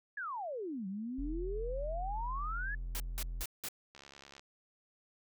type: exponential two-way sweep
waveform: sine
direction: down then up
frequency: 1736 to 185 to 1736 Hz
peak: -37 dBFS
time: 0.17-2.75 s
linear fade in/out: 5 ms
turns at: 0.87 s
type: tone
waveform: triangle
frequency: 42.39 Hz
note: E1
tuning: 49 cents sharp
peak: -35 dBFS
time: 1.18-3.44 s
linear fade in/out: 10 ms
type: noise bursts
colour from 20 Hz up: white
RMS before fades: -40 dBFS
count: 4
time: 2.95-3.686 s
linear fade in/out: 0 ms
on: 49 ms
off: 180 ms
type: click train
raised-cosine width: 0.2 ms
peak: -35 dBFS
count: 32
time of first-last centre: 3.95-4.395 s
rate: 69.7 Hz
effects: none